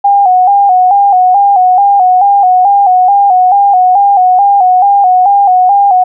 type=tone with vibrato; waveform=sine; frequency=768 Hz; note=G5; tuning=36 cents flat; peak=-3 dBFS; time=0.04-6.04 s; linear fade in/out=10 ms; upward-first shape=square; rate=2.3 Hz; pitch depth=78 cents each way; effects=none